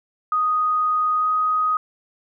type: tone with pitch glide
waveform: sine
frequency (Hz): 1244.5 to 1252.4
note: D#6 to D#6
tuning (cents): 0 to +11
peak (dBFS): -17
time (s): 0.32-1.77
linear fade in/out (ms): 2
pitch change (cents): +11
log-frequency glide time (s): 1.17-1.27
effects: none